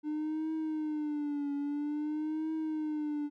triangle tone with vibrato, 300.4 Hz, D4, 39 cents sharp, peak -29 dBFS, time 0.03-3.3 s, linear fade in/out 50 ms, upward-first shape triangle, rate 0.5 Hz, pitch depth 100 cents each way, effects tanh soft clip ceiling -25 dBFS

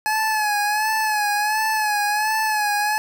25% pulse tone with vibrato, 850 Hz, G#5, 40 cents sharp, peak -15 dBFS, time 0.06-2.98 s, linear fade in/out 0 ms, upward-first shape sine, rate 1.4 Hz, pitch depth 53 cents each way, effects none

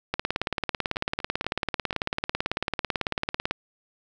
two click trains, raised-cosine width 0.3 ms, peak -9 / -23 dBFS, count 62 / 5, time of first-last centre 0.14-3.51 / 0.96-1.929 s, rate 18.1 / 4.13 Hz, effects none

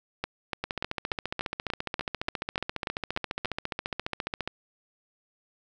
two click trains, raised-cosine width 0.3 ms, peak -14 / -13 dBFS, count 57 / 12, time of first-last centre 0.64-4.476 / 0.24-3.456 s, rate 14.6 / 3.42 Hz, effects none

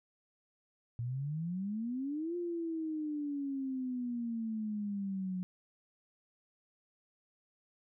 sine exponential two-way sweep, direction up then down, 115.2 to 352.8 to 181.3 Hz, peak -34 dBFS, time 0.99-5.43 s, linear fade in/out 0 ms, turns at 2.36 s, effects none

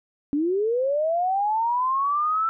sine linear sweep, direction up, 277.2 to 1338 Hz, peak -20 dBFS, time 0.33-2.49 s, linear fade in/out 0 ms, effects none

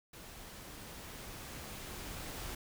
pink noise with level ramp, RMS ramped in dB -51 to -43 dBFS, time 0.13-2.55 s, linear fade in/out 5 ms, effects none

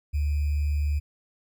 sine tone with sample-and-hold, 73.42 Hz, D2, in tune, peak -22 dBFS, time 0.13-1 s, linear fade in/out 20 ms, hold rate 2450 Hz, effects none

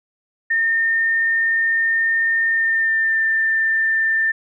sine tone with pitch glide, 1819 to 1788.8 Hz, A#6 to A6, -43 to +28 cents, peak -15 dBFS, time 0.5-4.32 s, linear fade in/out 10 ms, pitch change -29 cents, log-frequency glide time 2.49-3.21 s, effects none

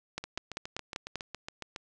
two click trains, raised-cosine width 0.2 ms, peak -17 / -21 dBFS, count 6 / 12, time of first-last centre 0.18-1.157 / 0.24-1.761 s, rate 5.12 / 7.23 Hz, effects resampled to 24000 Hz + 8-bit

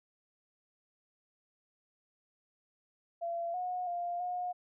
sine tone with pitch steps, 681 / 726 / 699 / 719 Hz, F5 / F#5 / F5 / F#5, -44 / -33 / +1 / -50 cents, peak -33 dBFS, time 3.21-4.53 s, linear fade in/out 20 ms, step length 330 ms, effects none

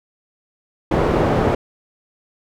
white low-pass noise, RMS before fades -17 dBFS, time 0.91-1.55 s, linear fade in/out 5 ms, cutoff 600 Hz, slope 12 dB/octave, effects none

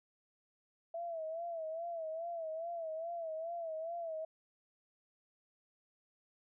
sine tone with vibrato, 659.3 Hz, E5, in tune, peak -38 dBFS, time 0.94-4.25 s, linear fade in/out 5 ms, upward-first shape sine, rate 2.4 Hz, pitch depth 77 cents each way, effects none

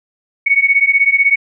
sine beating tone pair, 2217 / 2233 Hz, C#7 / C#7, 0 / +12 cents, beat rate 16 Hz, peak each -12 dBFS, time 0.46-1.36 s, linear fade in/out 10 ms, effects none

